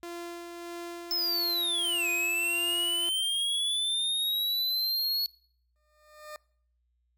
sawtooth tone with tremolo, 344 Hz, F4, 26 cents flat, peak -33 dBFS, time 0.03-3.09 s, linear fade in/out 0 ms, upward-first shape sine, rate 1.6 Hz, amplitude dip 35%
square linear two-way sweep, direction down then up, 5274 to 2480 to 4371 Hz, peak -27 dBFS, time 1.11-5.26 s, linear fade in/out 0 ms, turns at 2.09 s
20% pulse tone with exponential growth, 606 Hz, D#5, 46 cents flat, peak -33 dBFS, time 5.76-6.36 s, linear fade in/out 0 ms, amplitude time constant 130 ms
effects noise-tail reverb RT60 0.6 s tail -24 dB re dry + added 60 Hz sine -70 dBFS peak until 7.17 s

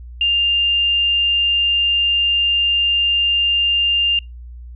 sine tone, 2800 Hz, F7, 4 cents sharp, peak -13 dBFS, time 0.21-4.19 s, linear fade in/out 2 ms, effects noise-tail reverb RT60 0.2 s tail -26 dB re dry + added 60 Hz sine -32 dBFS peak until 4.75 s

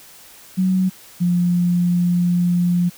sine tone pair in turn, 186.5 / 176.03 Hz, F#3 / F3, +14 / +14 cents, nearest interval minor second, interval 100 cents, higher first, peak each -14 dBFS, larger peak neither, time 0.57-0.9 / 1.2-2.9 s, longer second, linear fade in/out 20 ms, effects white hiss -44 dBFS RMS until 2.97 s

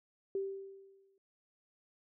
sine tone with exponential decay, 390 Hz, G4, 9 cents flat, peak -31 dBFS, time 0.35-1.18 s, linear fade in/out 2 ms, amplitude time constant 180 ms, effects none

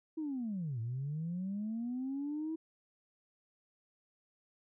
sine linear two-way sweep, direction down then up, 325 to 110 to 325 Hz, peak -34 dBFS, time 0.17-2.56 s, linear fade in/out 10 ms, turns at 0.8 s, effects tanh soft clip ceiling -31 dBFS

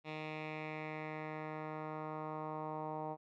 10% pulse tone with low-pass filter sweep, 155 Hz, D#3, 6 cents flat, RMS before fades -43 dBFS, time 0.04-3.17 s, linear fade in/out 50 ms, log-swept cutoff 3000 to 860 Hz, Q 2.6, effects none

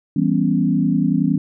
sine chord, C# half-diminished seventh, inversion first, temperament equal, 164.81 / 196 / 246.9 / 277.2 Hz, E3 / G3 / B3 / C#4, 0 / 0 / 0 / 0 cents, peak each -20 dBFS, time 0.16-1.38 s, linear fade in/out 5 ms, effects none

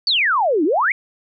sine exponential two-way sweep, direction down then up, 4700 to 284.5 to 2306 Hz, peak -14 dBFS, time 0.07-0.92 s, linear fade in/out 2 ms, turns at 0.64 s, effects none

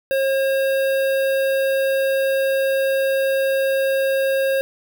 square tone with notch filter, 539 Hz, C#5, 49 cents flat, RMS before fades -19 dBFS, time 0.11-4.61 s, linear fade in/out 0 ms, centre 6600 Hz, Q 0.71, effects none

